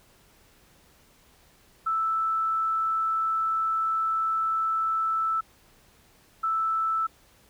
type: tone bursts at uneven times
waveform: sine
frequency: 1318.5 Hz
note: E6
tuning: in tune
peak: -23 dBFS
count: 2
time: 1.86-5.41 / 6.43-7.07 s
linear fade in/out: 10 ms
effects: pink hiss -59 dBFS RMS until 7.49 s